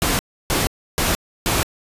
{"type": "noise bursts", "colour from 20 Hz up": "pink", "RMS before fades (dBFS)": -19, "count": 4, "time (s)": [0.02, 1.63], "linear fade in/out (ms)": 0, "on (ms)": 170, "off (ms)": 310, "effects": ["resampled to 32000 Hz"]}